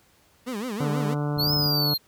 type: tone with vibrato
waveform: 30% pulse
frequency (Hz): 228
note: A#3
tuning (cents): -38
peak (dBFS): -26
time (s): 0.46-1.15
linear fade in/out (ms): 20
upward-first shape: sine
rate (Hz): 6.2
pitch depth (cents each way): 230
type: harmonic tone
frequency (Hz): 146.83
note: D3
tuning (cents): 0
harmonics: 1 / 2 / 3 / 4 / 5 / 6 / 7 / 8 / 9 / 10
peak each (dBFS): -25 / -31 / -35 / -37 / -39 / -41 / -42 / -43 / -44 / -45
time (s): 0.8-1.94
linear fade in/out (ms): 5
type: clicks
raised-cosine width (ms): 5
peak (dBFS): -24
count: 10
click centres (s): 1.371 / 1.405 / 1.438 / 1.471 / 1.502 / 1.536 / 1.566 / 1.598 / 1.628 / 1.659
type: exponential two-way sweep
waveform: square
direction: up then down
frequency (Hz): 4159 to 5230 to 4159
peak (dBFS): -23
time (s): 1.38-1.98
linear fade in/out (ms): 20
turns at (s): 1.53
effects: pink hiss -60 dBFS RMS until 2.07 s + high-pass 60 Hz 12 dB/octave